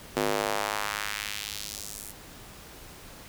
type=tone with high-pass filter sweep; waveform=square; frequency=51.91 Hz; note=G#1; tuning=in tune; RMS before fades=-32 dBFS; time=0.16-2.12 s; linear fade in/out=10 ms; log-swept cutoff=330 to 10000 Hz; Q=1.2; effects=pink hiss -47 dBFS RMS until 3.28 s